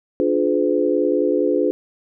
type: chord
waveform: sine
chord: D diminished seventh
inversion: none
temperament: just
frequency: 293.7 / 352.4 / 422.9 / 507.5 Hz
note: D4 / F4 / Ab4 / Cb5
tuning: 0 / +16 / +31 / +47 cents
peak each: -21 dBFS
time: 0.2-1.71 s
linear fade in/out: 0 ms
effects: none